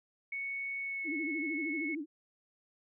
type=tone with pitch glide; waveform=sine; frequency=2217 to 2197 Hz; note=C#7 to C#7; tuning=0 to -16 cents; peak=-35 dBFS; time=0.32-1.95 s; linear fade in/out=5 ms; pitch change=-16 cents; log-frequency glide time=0.8-1.05 s
type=tone with vibrato; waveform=sine; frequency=307.4 Hz; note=D#4; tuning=21 cents flat; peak=-35 dBFS; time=1.04-2.06 s; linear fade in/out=50 ms; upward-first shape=sine; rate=13 Hz; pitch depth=150 cents each way
effects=none